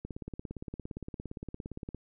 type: click train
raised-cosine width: 3 ms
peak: -26 dBFS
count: 34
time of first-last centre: 0.05-1.947 s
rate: 17.4 Hz
effects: none